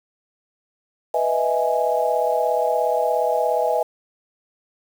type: chord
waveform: sine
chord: E major seventh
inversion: second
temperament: equal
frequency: 493.9 / 622.3 / 659.3 / 830.6 Hz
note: B4 / D#5 / E5 / G#5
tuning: 0 / 0 / 0 / 0 cents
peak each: -23 dBFS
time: 1.14-3.83 s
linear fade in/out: 5 ms
effects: 7-bit